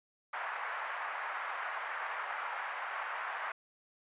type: band-pass noise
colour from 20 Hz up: white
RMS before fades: -39 dBFS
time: 0.33-3.52 s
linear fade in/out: 5 ms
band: 730 to 1800 Hz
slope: 24 dB/octave
effects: resampled to 8000 Hz